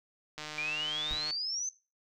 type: click train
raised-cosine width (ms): 0.2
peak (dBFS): -23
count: 142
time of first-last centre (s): 0.38-1.308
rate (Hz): 152
type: exponential sweep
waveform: sine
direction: up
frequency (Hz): 2349 to 6272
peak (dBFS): -32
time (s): 0.58-1.69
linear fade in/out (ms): 2
type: noise with exponential decay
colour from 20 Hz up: brown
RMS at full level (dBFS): -39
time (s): 1.11-1.3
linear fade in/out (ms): 0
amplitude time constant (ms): 41
effects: noise-tail reverb RT60 0.3 s tail -18 dB re dry